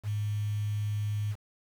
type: tone with quantisation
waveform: sine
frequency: 104.6 Hz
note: G#2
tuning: 13 cents sharp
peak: -28 dBFS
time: 0.03-1.36 s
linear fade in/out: 50 ms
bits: 8
effects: none